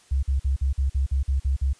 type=tone bursts; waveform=sine; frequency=67.5 Hz; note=C#2; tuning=45 cents flat; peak=-19 dBFS; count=10; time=0.11-1.733 s; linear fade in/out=10 ms; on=120 ms; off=47 ms; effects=white hiss -56 dBFS RMS until 1.79 s + resampled to 22050 Hz